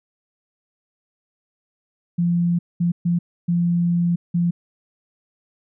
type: tone bursts at uneven times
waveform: sine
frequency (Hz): 172.7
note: F3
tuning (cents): -19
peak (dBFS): -16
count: 5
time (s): 2.18-2.59 / 2.8-2.92 / 3.05-3.19 / 3.48-4.16 / 4.34-4.51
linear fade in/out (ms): 10
effects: none